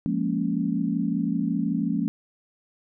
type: chord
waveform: sine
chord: Bb minor seventh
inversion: second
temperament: equal with one note detuned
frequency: 174.61 / 207.7 / 233.1 / 278.1 Hz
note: F3 / Ab3 / Bb3 / Db4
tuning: 0 / 0 / 0 / +6 cents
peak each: -28 dBFS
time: 0.06-2.08 s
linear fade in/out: 0 ms
effects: none